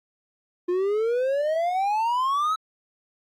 triangle exponential sweep, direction up, 349.2 to 1310 Hz, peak -19 dBFS, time 0.68-2.56 s, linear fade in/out 10 ms, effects AAC 48 kbps

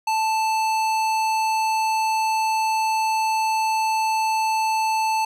sine tone with hard clipping, 880 Hz, A5, in tune, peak -21 dBFS, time 0.07-5.25 s, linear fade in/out 5 ms, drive 17 dB, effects none

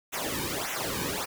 pink noise with flanger, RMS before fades -32 dBFS, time 0.12-1.26 s, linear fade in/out 20 ms, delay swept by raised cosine 0.21 to 1.51 ms, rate 1.7 Hz, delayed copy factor -0.95, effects none

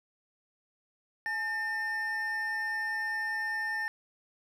triangle tone pair together, 850 / 1802.5 Hz, G#5 / A6, +40 / +41 cents, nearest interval octave + minor second, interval 1301 cents, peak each -38 / -29 dBFS, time 1.26-3.88 s, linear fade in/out 0 ms, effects none

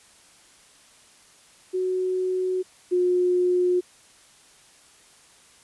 sine tone pair in turn, 370 / 359.7 Hz, F#4 / F#4, 0 / -49 cents, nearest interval unison, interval 49 cents, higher first, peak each -22 / -18 dBFS, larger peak second, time 1.73-2.63 / 2.91-3.81 s, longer neither, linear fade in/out 20 ms, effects white hiss -54 dBFS RMS until 5.63 s + resampled to 24000 Hz

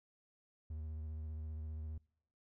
triangle tone with vibrato, 77.78 Hz, D#2, in tune, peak -39 dBFS, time 0.7-1.98 s, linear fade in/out 5 ms, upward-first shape square, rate 15 Hz, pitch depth 25 cents each way, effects noise-tail reverb RT60 0.7 s tail -26 dB re dry

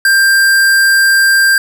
square tone, 1586 Hz, G6, 20 cents sharp, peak -7 dBFS, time 0.05-1.58 s, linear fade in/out 2 ms, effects none

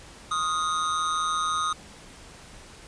square tone with amplitude modulation, 1244.5 Hz, D#6, in tune, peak -22 dBFS, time 0.31-1.73 s, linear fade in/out 5 ms, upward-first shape sine, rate 164 Hz, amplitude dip 65%, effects pink hiss -47 dBFS RMS until 2.87 s + resampled to 22050 Hz

